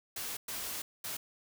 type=noise bursts at uneven times; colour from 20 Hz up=white; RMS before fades=-39 dBFS; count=3; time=0.16-0.37 / 0.48-0.82 / 1.04-1.17 s; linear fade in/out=5 ms; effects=none